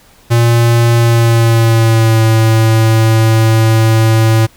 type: tone with pitch glide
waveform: square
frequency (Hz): 117.4 to 111.71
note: A#2 to A2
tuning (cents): +13 to +27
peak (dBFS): -7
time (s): 0.3-4.47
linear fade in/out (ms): 20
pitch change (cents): -86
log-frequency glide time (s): 0.95-2.22
effects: pink hiss -45 dBFS RMS until 4.56 s